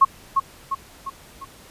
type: tone with echo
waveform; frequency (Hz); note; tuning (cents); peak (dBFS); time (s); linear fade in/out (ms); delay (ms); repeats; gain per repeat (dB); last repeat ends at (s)
sine; 1088; C#6; -33; -8; 0.01-0.05; 10; 350; 4; -6; 1.45
effects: pink hiss -47 dBFS RMS until 1.7 s + resampled to 32000 Hz